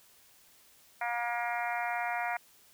harmonic tone, 237.7 Hz, A#3, 34 cents sharp, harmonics 3 / 4 / 5 / 6 / 7 / 8 / 9 / 10, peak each -34 / -38 / -46 / -39 / -43 / -40 / -41 / -43 dBFS, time 1.01-2.37 s, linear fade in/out 5 ms, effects white hiss -61 dBFS RMS until 2.73 s

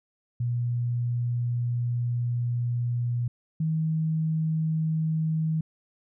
sine tone pair in turn, 120.6 / 158.81 Hz, B2 / D#3, -41 / +36 cents, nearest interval perfect fourth, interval 477 cents, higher second, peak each -24 / -23 dBFS, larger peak second, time 0.4-3.28 / 3.6-5.61 s, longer first, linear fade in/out 5 ms, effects none

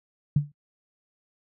sine tone with exponential decay, 145.8 Hz, D3, 12 cents flat, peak -14 dBFS, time 0.36-0.52 s, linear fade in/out 5 ms, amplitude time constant 33 ms, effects noise-tail reverb RT60 0.1 s tail -23 dB re dry

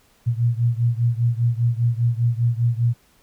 sine beating tone pair, 116.54 / 121.54 Hz, A#2 / B2, 0 / -27 cents, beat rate 5 Hz, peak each -19 / -21 dBFS, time 0.26-2.94 s, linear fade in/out 20 ms, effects pink hiss -58 dBFS RMS until 3.22 s

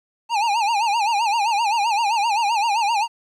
square tone with vibrato, 869 Hz, A5, 22 cents flat, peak -18 dBFS, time 0.29-3.08 s, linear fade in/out 50 ms, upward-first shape sine, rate 7.7 Hz, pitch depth 150 cents each way, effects low-pass 6000 Hz 12 dB/octave + 10-bit

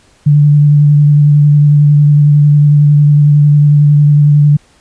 sine tone with vibrato, 146.83 Hz, D3, in tune, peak -3 dBFS, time 0.26-4.57 s, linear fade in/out 10 ms, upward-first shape sine, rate 11 Hz, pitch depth 17 cents each way, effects pink hiss -48 dBFS RMS until 4.8 s + resampled to 22050 Hz

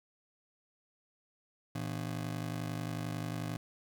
30% pulse ring-modulated tone, 137.6 Hz, C#3, 12 cents flat, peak -30 dBFS, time 1.75-3.57 s, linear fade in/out 2 ms, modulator 25.6 Hz, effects none

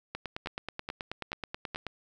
two click trains, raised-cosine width 0.3 ms, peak -19 / -20 dBFS, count 17 / 4, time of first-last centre 0.15-1.867 / 0.46-1.748 s, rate 9.32 / 2.33 Hz, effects none

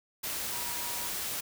sine tone in noise, 959 Hz, A#5, 49 cents sharp, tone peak -44 dBFS, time 0.52-1.08 s, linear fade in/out 10 ms, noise white, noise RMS -35 dBFS, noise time 0.23-1.41 s, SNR -12 dB, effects none

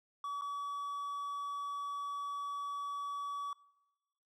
triangle tone with dropouts, 1140 Hz, C#6, 48 cents sharp, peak -35 dBFS, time 0.24-3.53 s, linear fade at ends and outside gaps 2 ms, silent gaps 0.412-0.419 s, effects noise-tail reverb RT60 1.0 s tail -22 dB re dry

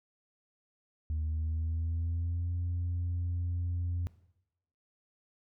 sine tone with pitch glide, 77.78 to 87.31 Hz, D#2 to F2, 0 to 0 cents, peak -28 dBFS, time 1.1-4.07 s, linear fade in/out 0 ms, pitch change +200 cents, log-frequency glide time 1.22-2.55 s, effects noise-tail reverb RT60 0.8 s tail -19 dB re dry + tanh soft clip ceiling -28 dBFS

